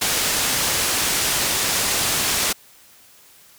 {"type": "low-pass noise", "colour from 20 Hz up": "white", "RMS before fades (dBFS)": -21, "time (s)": [0.01, 2.53], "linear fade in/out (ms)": 10, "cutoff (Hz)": 9700, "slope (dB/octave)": 12, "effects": ["white hiss -50 dBFS RMS until 3.58 s"]}